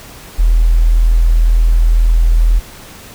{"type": "tone", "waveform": "sine", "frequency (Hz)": 41, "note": "E1", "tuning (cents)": -9, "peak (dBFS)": -6, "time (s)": [0.38, 2.6], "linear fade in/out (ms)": 20, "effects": ["pink hiss -35 dBFS RMS until 3.14 s"]}